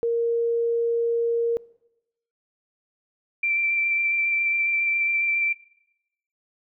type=tone; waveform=sine; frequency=466.2 Hz; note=A#4; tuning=in tune; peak=-20 dBFS; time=0.03-1.57 s; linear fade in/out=0 ms
type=tone with vibrato; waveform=sine; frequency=2349 Hz; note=D7; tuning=in tune; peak=-20 dBFS; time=3.43-5.53 s; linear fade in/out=5 ms; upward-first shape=square; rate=7.3 Hz; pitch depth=10 cents each way
effects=noise-tail reverb RT60 0.9 s tail -23 dB re dry